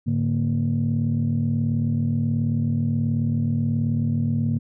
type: tone cluster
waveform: sine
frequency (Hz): 106 / 144.6 / 232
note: G#2 / D3 / A#3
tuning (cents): +36 / -27 / -8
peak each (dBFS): -23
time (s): 0.06-4.59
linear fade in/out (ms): 20
effects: tanh soft clip ceiling -13 dBFS